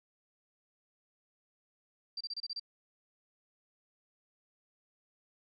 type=tone bursts; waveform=sine; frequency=4699 Hz; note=D8; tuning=in tune; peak=-36 dBFS; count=7; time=2.17-2.597 s; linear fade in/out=5 ms; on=37 ms; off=28 ms; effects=none